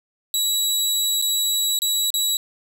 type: tone with dropouts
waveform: 20% pulse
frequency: 3898 Hz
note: B7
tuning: 23 cents flat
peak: -13 dBFS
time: 0.34-2.37 s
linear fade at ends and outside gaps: 1 ms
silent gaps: 1.216-1.223 / 1.79-1.819 / 2.104-2.14 s
effects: none